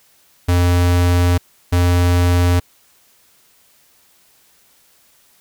square tone bursts at uneven times, 88.2 Hz, F2, 18 cents sharp, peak -12 dBFS, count 2, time 0.48-1.38 / 1.72-2.6 s, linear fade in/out 10 ms, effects white hiss -54 dBFS RMS until 5.4 s

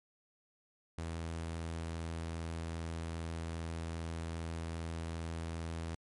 sawtooth tone, 82.5 Hz, E2, 2 cents sharp, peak -34 dBFS, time 0.98-5.95 s, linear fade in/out 0 ms, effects MP3 48 kbps

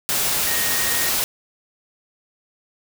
sine tone in noise, 1864.7 Hz, A#6, in tune, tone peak -28 dBFS, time 0.47-1.09 s, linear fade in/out 0 ms, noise white, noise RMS -21 dBFS, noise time 0.09-1.24 s, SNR -10 dB, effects none

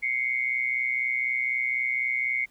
sine tone pair together, 2094 / 2218 Hz, C7 / C#7, +1 / 0 cents, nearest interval minor second, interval 99 cents, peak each -27 dBFS, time 0.02-2.46 s, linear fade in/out 20 ms, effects pink hiss -62 dBFS RMS until 2.5 s

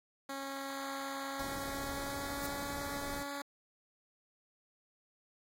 10% pulse tone with pitch glide, 273.9 to 282.4 Hz, C#4 to C#4, -21 to +32 cents, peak -31 dBFS, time 0.29-3.42 s, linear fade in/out 5 ms, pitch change +53 cents, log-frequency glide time 1.29-2.63 s
pink band-stop noise, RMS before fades -45 dBFS, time 1.39-3.23 s, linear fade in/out 5 ms, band 2300 to 3800 Hz, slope 96 dB/octave
blue noise with exponential growth, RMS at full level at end -39 dBFS, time 2.32-2.46 s, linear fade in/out 0 ms, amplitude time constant 30 ms
effects AAC 48 kbps

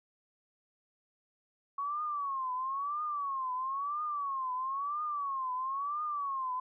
sine tone with vibrato, 1108.7 Hz, C#6, in tune, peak -32 dBFS, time 1.78-6.6 s, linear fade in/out 5 ms, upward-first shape triangle, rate 1 Hz, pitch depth 180 cents each way, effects none

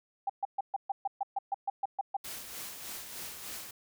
sine tone bursts, 791 Hz, G5, 15 cents sharp, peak -28 dBFS, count 13, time 0.27-2.168 s, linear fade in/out 5 ms, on 26 ms, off 130 ms
white noise with tremolo, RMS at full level -41 dBFS, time 2.24-3.71 s, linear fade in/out 5 ms, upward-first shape sine, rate 3.3 Hz, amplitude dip 45%
effects none

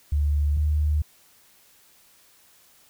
sine tone pair in turn, 73.2 / 75.3 Hz, D2 / D2, -5 / +44 cents, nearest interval unison, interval 49 cents, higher second, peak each -19 dBFS, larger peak neither, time 0.12-0.57 / 0.57-1.02 s, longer neither, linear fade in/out 5 ms, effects white hiss -57 dBFS RMS until 2.89 s

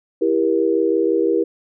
sine chord, E diminished, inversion none, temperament just, 329.6 / 395.6 / 474.7 Hz, E4 / G4 / Bb4, 0 / +16 / +31 cents, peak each -19 dBFS, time 0.21-1.44 s, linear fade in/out 10 ms, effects none

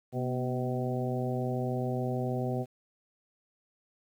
harmonic tone with a mistuned harmonic, 126.9 Hz, B2, 47 cents sharp, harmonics 1 / 2 / 3 / 4 / 5 / 6, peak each -32 / -35 / -37 / -38 / -39 / -40 dBFS, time 0.12-2.66 s, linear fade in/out 50 ms, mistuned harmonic 2, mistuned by -57 cents, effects 10-bit

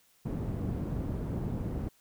white low-pass noise, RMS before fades -34 dBFS, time 0.25-1.89 s, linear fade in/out 10 ms, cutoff 220 Hz, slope 12 dB/octave, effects white hiss -66 dBFS RMS until 2 s

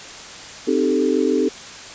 sine chord, A half-diminished seventh, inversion first, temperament equal with one note detuned, 261.6 / 307.7 / 392 / 440 Hz, C4 / Eb4 / G4 / A4, 0 / -19 / 0 / 0 cents, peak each -21 dBFS, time 0.67-1.49 s, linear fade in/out 10 ms, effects white hiss -36 dBFS RMS until 1.94 s + resampled to 16000 Hz

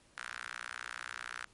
sawtooth tone with high-pass filter, 60.1 Hz, B1, 46 cents flat, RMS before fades -44 dBFS, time 0.17-1.45 s, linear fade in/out 0 ms, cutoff 1500 Hz, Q 3.5, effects pink hiss -65 dBFS RMS until 1.53 s + MP3 48 kbps

